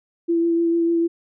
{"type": "tone with vibrato", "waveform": "sine", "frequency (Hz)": 336.1, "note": "E4", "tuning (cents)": 34, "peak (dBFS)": -16, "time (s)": [0.28, 1.08], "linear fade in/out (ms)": 20, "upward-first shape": "triangle", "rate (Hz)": 6.7, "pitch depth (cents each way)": 18, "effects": []}